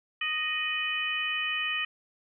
harmonic tone with a mistuned harmonic, 622 Hz, D#5, 1 cent flat, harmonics 2 / 3 / 4 / 5, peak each -38 / -33 / -31 / -33 dBFS, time 0.21-1.85 s, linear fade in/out 5 ms, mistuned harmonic 5, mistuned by -64 cents, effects none

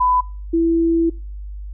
sine tone pair in turn, 1000 / 332 Hz, B5 / E4, +21 / +12 cents, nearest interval octave + perfect fifth, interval 1909 cents, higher first, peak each -13 dBFS, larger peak neither, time 0-0.21 / 0.53-1.1 s, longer second, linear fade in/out 10 ms, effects noise-tail reverb RT60 0.4 s tail -25 dB re dry + added 50 Hz sine -28 dBFS peak until 1.73 s

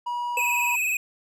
triangle tone, 965 Hz, B5, 40 cents flat, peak -24 dBFS, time 0.06-0.76 s, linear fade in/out 10 ms
square tone with vibrato, 2547 Hz, D#7, 40 cents sharp, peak -23 dBFS, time 0.37-0.97 s, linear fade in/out 2 ms, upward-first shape sine, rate 20 Hz, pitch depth 61 cents each way
sine tone with exponential decay, 501 Hz, B4, 25 cents sharp, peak -29 dBFS, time 0.37-0.44 s, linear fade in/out 5 ms, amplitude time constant 15 ms
effects none

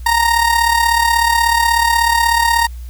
30% pulse tone with amplitude modulation, 930 Hz, A#5, 4 cents flat, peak -6 dBFS, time 0.06-2.67 s, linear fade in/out 5 ms, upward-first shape sine, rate 36.4 Hz, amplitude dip 60%, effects added 60 Hz sine -26 dBFS peak until 2.89 s + white hiss -48 dBFS RMS until 2.89 s

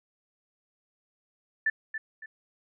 sine tone with echo, 1762 Hz, A6, 2 cents sharp, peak -22 dBFS, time 1.66-1.7 s, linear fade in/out 5 ms, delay 280 ms, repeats 2, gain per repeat -9 dB, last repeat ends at 2.26 s, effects none

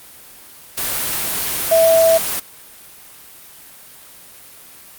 sine tone in noise, 656 Hz, E5, 9 cents flat, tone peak -9 dBFS, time 1.71-2.18 s, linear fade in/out 10 ms, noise white, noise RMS -21 dBFS, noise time 0.77-2.4 s, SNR +9 dB, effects white hiss -41 dBFS RMS until 4.98 s + Opus 32 kbps

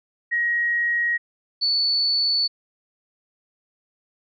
sine tone pair in turn, 1892 / 4462 Hz, A#6 / C#8, +25 / +11 cents, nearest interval octave + minor third, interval 1486 cents, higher second, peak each -19 / -18 dBFS, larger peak second, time 0.31-1.18 / 1.61-2.48 s, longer neither, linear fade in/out 20 ms, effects none

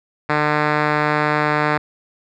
5% pulse tone with low-pass filter, 150.3 Hz, D3, 40 cents sharp, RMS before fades -18 dBFS, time 0.29-1.78 s, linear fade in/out 10 ms, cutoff 2400 Hz, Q 1.1, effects none

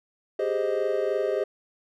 triangle chord, Ab major seventh, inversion third, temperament equal, 392 / 415.3 / 523.3 / 622.3 Hz, G4 / Ab4 / C5 / Eb5, 0 / 0 / 0 / 0 cents, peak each -27 dBFS, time 0.39-1.44 s, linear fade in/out 5 ms, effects none

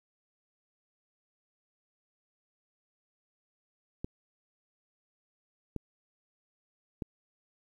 clicks, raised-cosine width 3 ms, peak -22 dBFS, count 3, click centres 4.045 / 5.763 / 7.022 s, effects 10-bit

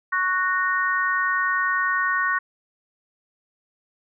sine chord, F# major, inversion second, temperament just, 1110 / 1480 / 1850 Hz, C#6 / F#6 / A#6, +2 / 0 / -14 cents, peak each -24 dBFS, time 0.12-2.39 s, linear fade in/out 10 ms, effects none

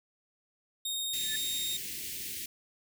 sawtooth tone, 3710 Hz, A#7, 9 cents flat, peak -29 dBFS, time 0.85-1.77 s, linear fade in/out 5 ms
white band-stop noise, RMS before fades -39 dBFS, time 1.13-2.46 s, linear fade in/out 5 ms, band 410 to 1900 Hz, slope 48 dB/octave
sine tone with exponential growth, 1750 Hz, A6, 10 cents flat, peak -33 dBFS, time 1.16-1.36 s, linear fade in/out 5 ms, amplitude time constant 42 ms
effects none

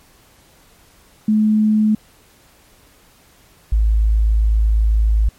sine tone pair in turn, 214.6 / 53.9 Hz, A3 / A1, -43 / -35 cents, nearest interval 2 octaves, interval 2392 cents, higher first, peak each -11 dBFS, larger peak neither, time 1.28-1.95 / 3.72-5.29 s, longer second, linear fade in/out 5 ms, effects pink hiss -51 dBFS RMS until 5.38 s + MP3 64 kbps

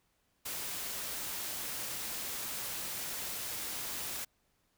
white noise, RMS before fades -39 dBFS, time 0.45-4.25 s, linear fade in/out 10 ms, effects pink hiss -75 dBFS RMS until 4.77 s

